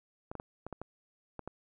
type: clicks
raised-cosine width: 1 ms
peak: -26 dBFS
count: 8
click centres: 0.315 / 0.353 / 0.399 / 0.666 / 0.727 / 0.816 / 1.393 / 1.476 s
effects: none